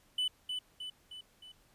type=tone with echo; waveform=triangle; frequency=2996 Hz; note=F#7; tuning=21 cents sharp; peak=-28 dBFS; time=0.18-0.28 s; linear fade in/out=5 ms; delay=310 ms; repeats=4; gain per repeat=-5 dB; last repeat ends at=1.52 s; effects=pink hiss -67 dBFS RMS until 1.74 s + resampled to 32000 Hz